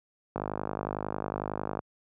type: click train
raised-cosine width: 1 ms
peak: -17 dBFS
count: 74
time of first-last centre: 0.36-1.791 s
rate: 51 Hz
effects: high-pass 80 Hz 12 dB/octave